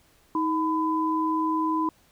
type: tone pair together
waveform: sine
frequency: 316.7 / 1004.7 Hz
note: D#4 / B5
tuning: +31 / +29 cents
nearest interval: octave + minor sixth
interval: 1998 cents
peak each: -25 dBFS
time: 0.35-1.89 s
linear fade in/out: 2 ms
effects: pink hiss -61 dBFS RMS until 2.11 s